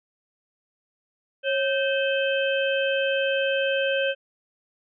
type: harmonic tone with a mistuned harmonic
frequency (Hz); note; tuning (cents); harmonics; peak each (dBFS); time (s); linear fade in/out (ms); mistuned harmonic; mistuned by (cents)
518; C5; -17; 1 / 3 / 5 / 6; -23 / -28 / -30 / -31; 1.43-4.15; 50; 1; +92
effects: none